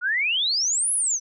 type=exponential two-way sweep; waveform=sine; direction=up then down; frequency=1396.9 to 10960 to 5870 Hz; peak=-20 dBFS; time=0.01-1.2 s; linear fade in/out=50 ms; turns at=0.93 s; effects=none